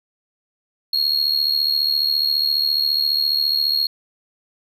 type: tone with amplitude modulation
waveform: triangle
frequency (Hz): 4289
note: C8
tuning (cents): +42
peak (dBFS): -12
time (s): 0.93-3.87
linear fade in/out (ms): 5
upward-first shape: sine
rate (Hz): 74.6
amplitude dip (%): 75
effects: none